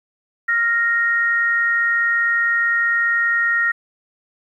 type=tone pair together; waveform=sine; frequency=1394.3 / 1864.7 Hz; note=F6 / A#6; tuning=-3 / 0 cents; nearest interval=perfect fourth; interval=503 cents; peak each=-21 / -16 dBFS; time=0.48-3.72 s; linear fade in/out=10 ms; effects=9-bit